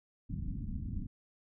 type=low-pass noise; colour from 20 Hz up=pink; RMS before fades=-38 dBFS; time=0.29-1.07 s; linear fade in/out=10 ms; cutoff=260 Hz; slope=48 dB/octave; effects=none